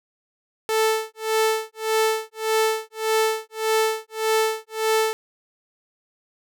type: tone with tremolo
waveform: sawtooth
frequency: 440 Hz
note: A4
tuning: in tune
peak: -13 dBFS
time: 0.69-5.13 s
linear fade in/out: 0 ms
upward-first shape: sine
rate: 1.7 Hz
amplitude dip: 100%
effects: none